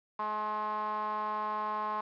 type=tone with band-pass filter; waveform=sawtooth; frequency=212.5 Hz; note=G#3; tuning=40 cents sharp; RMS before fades=-34 dBFS; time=0.19-2.01 s; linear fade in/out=5 ms; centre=1000 Hz; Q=9; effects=resampled to 11025 Hz + 10-bit